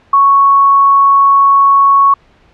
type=tone; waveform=sine; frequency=1108.7 Hz; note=C#6; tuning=in tune; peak=-4 dBFS; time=0.13-2.14 s; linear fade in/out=5 ms; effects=pink hiss -48 dBFS RMS until 2.53 s + low-pass 3000 Hz 12 dB/octave